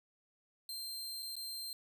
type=tone with dropouts; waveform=sawtooth; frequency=4156 Hz; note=C8; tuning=12 cents flat; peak=-38 dBFS; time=0.69-1.73 s; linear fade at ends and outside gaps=1 ms; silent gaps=1.224-1.228 / 1.355-1.365 s; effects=none